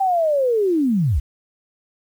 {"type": "linear sweep", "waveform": "sine", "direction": "down", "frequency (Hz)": [789, 53.5], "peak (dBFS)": -15, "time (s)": [0, 1.2], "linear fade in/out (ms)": 10, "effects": ["8-bit"]}